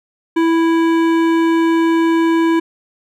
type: tone with hard clipping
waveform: sine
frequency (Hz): 329.8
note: E4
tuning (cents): +1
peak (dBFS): -13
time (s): 0.36-2.6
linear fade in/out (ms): 10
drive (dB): 14
effects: none